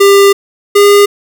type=tone pair in turn; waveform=square; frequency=398.2 / 406.6 Hz; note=G4 / G#4; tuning=+27 / -37 cents; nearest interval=unison; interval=36 cents; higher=second; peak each=-3 dBFS; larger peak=neither; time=0-0.33 / 0.75-1.06 s; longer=first; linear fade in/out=10 ms; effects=none